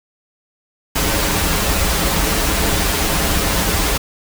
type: noise with comb filter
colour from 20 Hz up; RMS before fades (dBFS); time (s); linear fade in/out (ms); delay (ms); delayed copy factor
pink; -17; 0.95-3.98; 10; 8.2; -0.7
effects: none